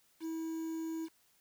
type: tone with quantisation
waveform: triangle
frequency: 323.8 Hz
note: E4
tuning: 31 cents flat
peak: -34 dBFS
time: 0.2-1.09 s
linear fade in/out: 50 ms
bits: 9
effects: white hiss -70 dBFS RMS until 1.4 s